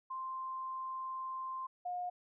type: tone pair in turn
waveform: sine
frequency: 1046.5 / 716.6 Hz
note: C6 / F5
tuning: 0 / +44 cents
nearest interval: perfect fifth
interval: 656 cents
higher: first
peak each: -38 / -36 dBFS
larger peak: second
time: 0.1-1.67 / 1.85-2.1 s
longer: first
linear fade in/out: 10 ms
effects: none